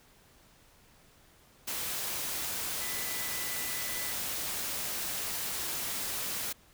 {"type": "tone in noise", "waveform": "sine", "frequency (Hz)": 1991, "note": "B6", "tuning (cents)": 14, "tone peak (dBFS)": -43, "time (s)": [2.81, 4.13], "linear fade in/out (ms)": 10, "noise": "white", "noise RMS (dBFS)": -35, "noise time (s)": [1.67, 6.53], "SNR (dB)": -11, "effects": ["pink hiss -61 dBFS RMS until 6.73 s"]}